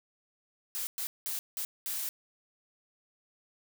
blue noise bursts at uneven times, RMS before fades -35 dBFS, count 5, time 0.75-0.87 / 0.98-1.07 / 1.26-1.39 / 1.57-1.65 / 1.86-2.09 s, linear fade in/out 0 ms, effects none

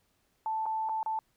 sine tone with dropouts, 880 Hz, A5, in tune, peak -29 dBFS, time 0.46-1.19 s, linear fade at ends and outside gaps 1 ms, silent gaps 0.657-0.663 / 0.889-0.894 / 1.03-1.061 s, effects pink hiss -73 dBFS RMS until 1.36 s

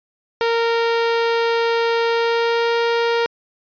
sawtooth tone with pitch glide, 462.6 to 466.4 Hz, A#4 to A#4, -13 to +1 cents, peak -12 dBFS, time 0.41-3.26 s, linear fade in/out 0 ms, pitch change +14 cents, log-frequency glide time 2.07-2.76 s, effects resampled to 11025 Hz

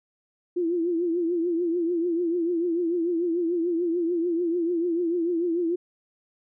sine tone with vibrato, 341.8 Hz, F4, 37 cents flat, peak -22 dBFS, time 0.56-5.76 s, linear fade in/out 10 ms, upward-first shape triangle, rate 6.8 Hz, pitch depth 100 cents each way, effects none

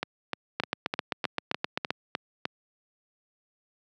two click trains, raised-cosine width 0.3 ms, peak -10 / -12 dBFS, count 11 / 9, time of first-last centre 0.6-1.905 / 0.03-2.454 s, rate 7.66 / 3.3 Hz, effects high-pass 150 Hz 12 dB/octave

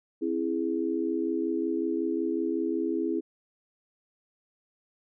sine chord, C augmented, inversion none, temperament equal with one note detuned, 264.4 / 329.6 / 415.3 Hz, C4 / E4 / G#4, +18 / 0 / 0 cents, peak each -32 / -28 / -32 dBFS, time 0.21-3.21 s, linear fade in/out 20 ms, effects none

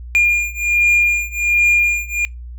triangle beating tone pair, 2413 / 2414.3 Hz, D7 / D7, +46 / +47 cents, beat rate 1.3 Hz, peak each -13 / -14 dBFS, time 0.15-2.25 s, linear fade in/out 0 ms, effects noise-tail reverb RT60 0.2 s tail -24 dB re dry + added 60 Hz sine -29 dBFS peak until 2.58 s

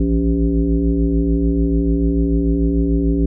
sine tone with frequency modulation, 169.9 Hz, F3, 47 cents flat, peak -13 dBFS, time 0-3.26 s, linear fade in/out 5 ms, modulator 111 Hz, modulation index 1.7, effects none

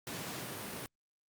pink high-pass noise, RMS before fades -42 dBFS, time 0.07-0.86 s, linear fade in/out 0 ms, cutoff 110 Hz, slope 24 dB/octave, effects Opus 48 kbps

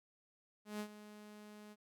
sawtooth tone with ADSR envelope, 210 Hz, G#3, 19 cents sharp, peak -35 dBFS, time 0.65-1.76 s, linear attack 150 ms, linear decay 75 ms, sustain -14 dB, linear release 42 ms, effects none

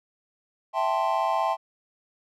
triangle chord, A minor seventh, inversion second, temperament equal, 659.3 / 784 / 880 / 1046.5 Hz, E5 / G5 / A5 / C6, 0 / 0 / 0 / 0 cents, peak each -26 dBFS, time 0.73-1.57 s, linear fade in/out 50 ms, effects none

